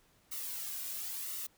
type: noise with flanger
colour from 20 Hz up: blue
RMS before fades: -40 dBFS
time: 0.31-1.47 s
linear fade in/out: 10 ms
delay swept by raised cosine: 1.2 to 2.3 ms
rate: 0.97 Hz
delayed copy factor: -0.55
effects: pink hiss -68 dBFS RMS until 1.57 s